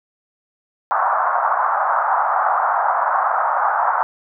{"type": "band-pass noise", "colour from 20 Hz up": "pink", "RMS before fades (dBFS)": -18, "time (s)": [0.91, 4.03], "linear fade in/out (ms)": 0, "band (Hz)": [700, 1400], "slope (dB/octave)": 48, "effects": []}